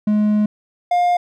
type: tone pair in turn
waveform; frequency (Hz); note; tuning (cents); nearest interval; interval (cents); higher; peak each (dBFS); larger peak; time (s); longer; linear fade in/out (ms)
triangle; 210.7 / 707.9; G#3 / F5; +25 / +23; octave + major sixth; 2098; second; -11; neither; 0.07-0.46 / 0.91-1.17; first; 5
effects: none